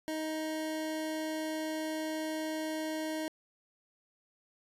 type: tone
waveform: 25% pulse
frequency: 313.6 Hz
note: D#4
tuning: 14 cents sharp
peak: -30 dBFS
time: 0.08-3.28 s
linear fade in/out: 0 ms
effects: resampled to 32000 Hz